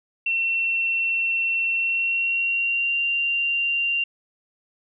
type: tone with pitch glide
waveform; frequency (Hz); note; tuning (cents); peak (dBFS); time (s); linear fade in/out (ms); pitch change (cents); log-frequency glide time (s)
sine; 2709 to 2774; E7 to F7; +47 to -12; -20; 0.26-4.04; 5; +41; 1.73-2.99
effects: none